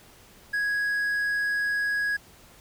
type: tone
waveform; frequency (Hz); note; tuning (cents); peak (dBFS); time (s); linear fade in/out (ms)
triangle; 1661.2; G#6; 0; -22; 0.53-2.17; 10
effects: pink hiss -53 dBFS RMS until 2.6 s